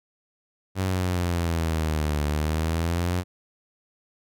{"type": "exponential two-way sweep", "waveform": "sawtooth", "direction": "down then up", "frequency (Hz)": [96, 73.42, 90.8], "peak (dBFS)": -19, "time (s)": [0.75, 3.24], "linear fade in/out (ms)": 50, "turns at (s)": 2.23, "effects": []}